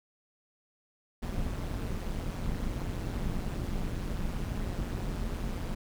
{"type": "noise with amplitude modulation", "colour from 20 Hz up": "brown", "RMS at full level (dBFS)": -30, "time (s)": [1.22, 5.75], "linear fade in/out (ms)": 10, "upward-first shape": "sine", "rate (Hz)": 181, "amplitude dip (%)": 75, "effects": []}